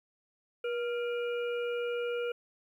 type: harmonic tone with a mistuned harmonic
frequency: 480 Hz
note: B4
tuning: 49 cents flat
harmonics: 1 / 3 / 5 / 6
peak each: -31 / -41 / -45 / -47 dBFS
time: 0.64-2.32 s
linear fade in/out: 5 ms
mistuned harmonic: 3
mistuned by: -57 cents
effects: 11-bit